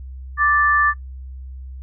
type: tone pair together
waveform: sine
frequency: 1174.7 / 1760.1 Hz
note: D6 / A6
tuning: 0 / 0 cents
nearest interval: perfect fifth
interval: 700 cents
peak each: -16 dBFS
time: 0.37-0.94 s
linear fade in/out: 50 ms
effects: noise-tail reverb RT60 0.1 s tail -20 dB re dry + added 65 Hz sine -31 dBFS peak until 1.82 s